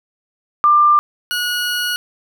sine / 20% pulse tone pair in turn, 1191 / 1454.5 Hz, D6 / F#6, +24 / -30 cents, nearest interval minor third, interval 346 cents, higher second, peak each -8 / -13 dBFS, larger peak first, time 0.64-0.99 / 1.31-1.96 s, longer second, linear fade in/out 0 ms, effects none

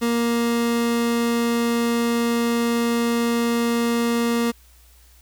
30% pulse tone, 234.5 Hz, A#3, 11 cents sharp, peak -16 dBFS, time 0.01-4.52 s, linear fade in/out 20 ms, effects added 60 Hz sine -50 dBFS peak until 5.21 s + white hiss -55 dBFS RMS until 5.21 s

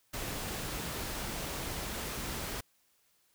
pink noise, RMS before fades -38 dBFS, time 0.13-2.61 s, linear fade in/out 10 ms, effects white hiss -71 dBFS RMS until 3.34 s

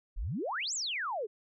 sine exponential two-way sweep, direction up then down, 32.02 to 7980 to 386.2 Hz, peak -32 dBFS, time 0.16-1.27 s, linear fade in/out 20 ms, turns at 0.74 s, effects none

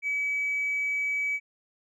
sine tone with hard clipping, 2284 Hz, D7, 49 cents flat, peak -26 dBFS, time 0.02-1.4 s, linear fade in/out 50 ms, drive 1 dB, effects resampled to 24000 Hz

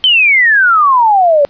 sine exponential sweep, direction down, 3136 to 554.4 Hz, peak -5 dBFS, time 0.04-1.45 s, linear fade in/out 0 ms, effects pink hiss -47 dBFS RMS until 1.49 s + resampled to 11025 Hz

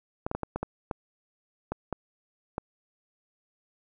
clicks, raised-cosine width 1 ms, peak -16 dBFS, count 10, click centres 0.265 / 0.314 / 0.35 / 0.433 / 0.56 / 0.63 / 0.912 / 1.72 / 1.927 / 2.581 s, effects none

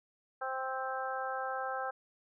harmonic tone, 262.3 Hz, C4, 4 cents sharp, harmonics 2 / 3 / 4 / 5 / 6, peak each -40 / -38 / -44 / -40 / -42 dBFS, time 0.41-1.91 s, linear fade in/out 10 ms, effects none

